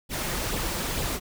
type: noise with flanger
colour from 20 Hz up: pink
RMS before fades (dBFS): -29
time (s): 0.09-1.2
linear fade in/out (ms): 50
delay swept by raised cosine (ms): 0.24 to 5.84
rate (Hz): 2.2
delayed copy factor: +0.55
effects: none